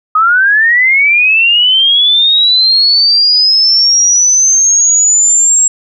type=linear sweep; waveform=sine; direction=up; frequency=1240 to 7620 Hz; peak=-5 dBFS; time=0.15-5.68 s; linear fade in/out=5 ms; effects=none